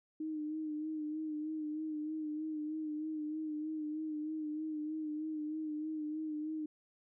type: tone with vibrato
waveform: sine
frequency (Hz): 308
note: D#4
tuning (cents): -17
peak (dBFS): -36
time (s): 0.2-6.66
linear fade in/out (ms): 5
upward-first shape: sine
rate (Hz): 3.2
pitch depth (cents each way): 37
effects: none